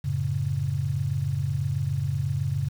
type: chord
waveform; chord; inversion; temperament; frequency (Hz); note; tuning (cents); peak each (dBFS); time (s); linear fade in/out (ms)
sine; F# minor; none; just; 92.5 / 111 / 138.75; F#2 / A2 / C#3; 0 / +16 / +2; -30 / -30 / -26; 0.04-2.69; 10
effects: 8-bit